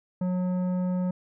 sine tone with tanh clipping, 181.8 Hz, F#3, 30 cents flat, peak -26 dBFS, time 0.21-1.11 s, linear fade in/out 5 ms, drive 11 dB, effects none

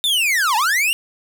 45% pulse linear two-way sweep, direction down then up, 3657 to 825 to 2886 Hz, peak -15 dBFS, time 0.04-0.93 s, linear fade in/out 0 ms, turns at 0.56 s, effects none

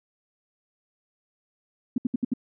sine tone bursts, 246.9 Hz, B3, in tune, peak -20 dBFS, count 5, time 1.96-2.337 s, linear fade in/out 5 ms, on 21 ms, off 68 ms, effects none

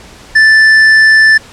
triangle tone with tanh clipping, 1760 Hz, A6, in tune, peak -4 dBFS, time 0.35-1.38 s, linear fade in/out 10 ms, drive 12 dB, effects pink hiss -35 dBFS RMS until 1.52 s + low-pass 8000 Hz 12 dB/octave

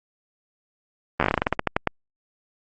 slowing click train, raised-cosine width 0.5 ms, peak -4 dBFS, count 16, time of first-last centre 1.2-1.873 s, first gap 12 ms, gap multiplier 1.17, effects Opus 24 kbps

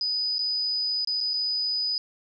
sine tone with dropouts, 4978 Hz, D#8, in tune, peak -24 dBFS, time 0.01-1.98 s, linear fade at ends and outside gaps 1 ms, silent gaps 0.383-0.391 / 1.048-1.073 / 1.205-1.21 / 1.335-1.339 s, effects none

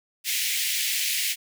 pink high-pass noise, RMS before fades -26 dBFS, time 0.24-1.36 s, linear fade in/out 50 ms, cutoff 2000 Hz, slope 48 dB/octave, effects none

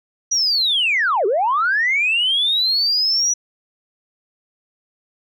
sine linear two-way sweep, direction down then up, 5900 to 363.6 to 5900 Hz, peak -14 dBFS, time 0.31-3.34 s, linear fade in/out 10 ms, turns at 1.26 s, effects tanh soft clip ceiling -10 dBFS

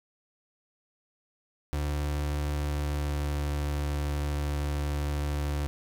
35% pulse tone with pitch glide, 73.42 to 72.91 Hz, D2 to D2, 0 to -12 cents, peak -26 dBFS, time 1.73-5.67 s, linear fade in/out 0 ms, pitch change -12 cents, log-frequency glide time 2.49-3.37 s, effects none

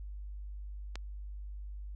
click, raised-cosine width 0.2 ms, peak -23 dBFS, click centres 0.956 s, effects added 50 Hz sine -40 dBFS peak until 1.95 s

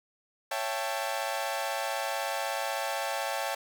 sawtooth chord, A dominant seventh, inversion first, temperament equal with one note detuned, 554.4 / 668.5 / 784 / 880 Hz, C#5 / E5 / G5 / A5, 0 / +24 / 0 / 0 cents, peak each -32 dBFS, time 0.51-3.55 s, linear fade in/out 5 ms, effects none

